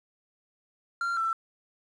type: tone pair in turn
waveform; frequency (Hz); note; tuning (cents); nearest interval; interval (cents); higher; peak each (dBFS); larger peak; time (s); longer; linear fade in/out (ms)
triangle / sine; 1382 / 1336.5; F6 / E6; -19 / +23; minor second; 58; first; -25; neither; 1.01-1.17 / 1.17-1.33; neither; 2
effects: resampled to 22050 Hz + 9-bit